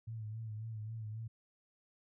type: tone with vibrato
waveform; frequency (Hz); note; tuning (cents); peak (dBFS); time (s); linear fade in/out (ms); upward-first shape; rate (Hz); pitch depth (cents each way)
sine; 110; A2; 0; -40; 0.07-1.28; 10; sine; 3.7; 55
effects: none